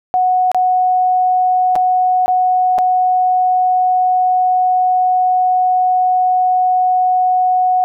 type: tone with dropouts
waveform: sine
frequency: 736 Hz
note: F#5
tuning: 9 cents flat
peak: -10 dBFS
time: 0.14-7.84 s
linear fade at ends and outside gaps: 0 ms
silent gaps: 0.516-0.546 / 1.755-1.761 / 2.26-2.28 / 2.782-2.787 s
effects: none